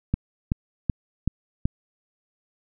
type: click train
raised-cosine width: 5 ms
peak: -9 dBFS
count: 5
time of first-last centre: 0.14-1.655 s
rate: 2.64 Hz
effects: none